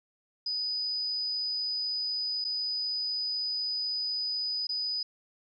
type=tone with dropouts; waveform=sine; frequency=4978 Hz; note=D#8; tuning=in tune; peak=-29 dBFS; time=0.46-5.03 s; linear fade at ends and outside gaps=5 ms; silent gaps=2.443-2.448 / 4.67-4.691 s; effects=none